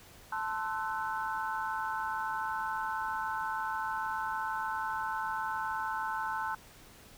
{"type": "chord", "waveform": "sine", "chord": "F# half-diminished seventh", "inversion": "first", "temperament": "equal with one note detuned", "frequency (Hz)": [880, 1046.5, 1318.5, 1505.8], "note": ["A5", "C6", "E6", "F#6"], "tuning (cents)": [0, 0, 0, 30], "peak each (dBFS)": [-35, -39, -40, -38], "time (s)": [0.32, 6.55], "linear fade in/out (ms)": 5, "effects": ["pink hiss -55 dBFS RMS until 7.17 s"]}